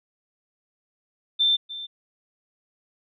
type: tone with echo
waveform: sine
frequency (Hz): 3562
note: A7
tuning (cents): +21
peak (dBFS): -17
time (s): 1.39-1.57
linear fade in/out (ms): 20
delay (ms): 300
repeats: 1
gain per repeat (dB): -15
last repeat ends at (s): 1.87
effects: none